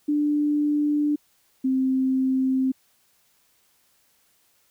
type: tone pair in turn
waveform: sine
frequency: 295.3 / 262.2 Hz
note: D4 / C4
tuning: +10 / +4 cents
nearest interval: major second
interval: 206 cents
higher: first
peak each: -19 / -19 dBFS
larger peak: neither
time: 0.08-1.16 / 1.64-2.72 s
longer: neither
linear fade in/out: 10 ms
effects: white hiss -64 dBFS RMS until 4.7 s